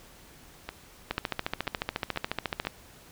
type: two click trains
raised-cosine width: 0.3 ms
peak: -12 / -18 dBFS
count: 23 / 5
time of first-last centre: 1.11-2.67 / 0.69-2.651 s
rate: 14.1 / 2.04 Hz
effects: pink hiss -53 dBFS RMS until 3.11 s